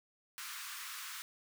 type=high-pass noise; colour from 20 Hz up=pink; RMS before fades=-45 dBFS; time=0.38-1.22 s; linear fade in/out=0 ms; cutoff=1100 Hz; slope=48 dB/octave; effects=none